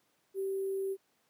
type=tone with sample-and-hold; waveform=sine; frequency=387.7 Hz; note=G4; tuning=19 cents flat; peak=-31 dBFS; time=0.34-0.97 s; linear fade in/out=50 ms; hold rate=11025 Hz; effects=pink hiss -73 dBFS RMS until 1.29 s + high-pass 200 Hz 12 dB/octave